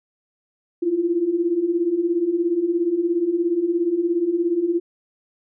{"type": "beating tone pair", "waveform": "sine", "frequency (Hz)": [329.6, 346.6], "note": ["E4", "F4"], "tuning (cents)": [0, -13], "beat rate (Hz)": 17, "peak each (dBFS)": [-24, -19], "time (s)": [0.82, 4.8], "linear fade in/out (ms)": 10, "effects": []}